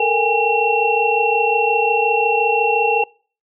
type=tone cluster; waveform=sine; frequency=441.1 / 466.7 / 792 / 826 / 2721 Hz; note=A4 / A#4 / G5 / G#5 / F7; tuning=+4 / +2 / +18 / -10 / -46 cents; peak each=-21 / -20 / -25 / -18 / -19 dBFS; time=0-3.04 s; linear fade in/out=5 ms; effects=noise-tail reverb RT60 0.4 s tail -24 dB re dry